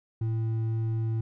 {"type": "tone with hard clipping", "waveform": "triangle", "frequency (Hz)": 112.3, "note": "A2", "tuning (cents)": 36, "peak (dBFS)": -27, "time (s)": [0.21, 1.21], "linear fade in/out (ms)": 5, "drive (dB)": 8, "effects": []}